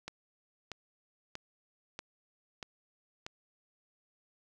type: click train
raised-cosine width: 0.2 ms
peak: -23 dBFS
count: 6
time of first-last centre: 0.08-3.265 s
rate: 1.57 Hz
effects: none